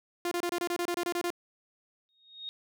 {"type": "tone bursts", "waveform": "sawtooth", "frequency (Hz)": 349.2, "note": "F4", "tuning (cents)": 0, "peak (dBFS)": -25, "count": 12, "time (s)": [0.25, 1.304], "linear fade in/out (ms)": 2, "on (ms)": 64, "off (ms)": 26}
{"type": "tone with exponential growth", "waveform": "sine", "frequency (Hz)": 3729, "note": "A#7", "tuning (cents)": 0, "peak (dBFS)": -34, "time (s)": [2.09, 2.49], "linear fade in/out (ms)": 0, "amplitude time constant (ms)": 86}
{"effects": []}